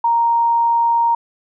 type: tone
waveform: sine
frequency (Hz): 932.3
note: A#5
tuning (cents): 0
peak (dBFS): -12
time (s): 0.04-1.15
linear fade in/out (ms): 5
effects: none